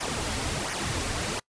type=noise with flanger; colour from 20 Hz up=pink; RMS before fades=-30 dBFS; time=0-1.4 s; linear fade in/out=10 ms; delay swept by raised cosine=0.24 to 6.14 ms; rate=1.4 Hz; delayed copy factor=-0.65; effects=noise-tail reverb RT60 0.1 s tail -24 dB re dry + resampled to 22050 Hz